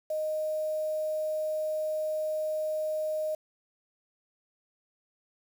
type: tone with quantisation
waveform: sine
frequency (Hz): 620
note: D#5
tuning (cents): -6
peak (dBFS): -28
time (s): 0.1-3.35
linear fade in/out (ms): 5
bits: 8
effects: none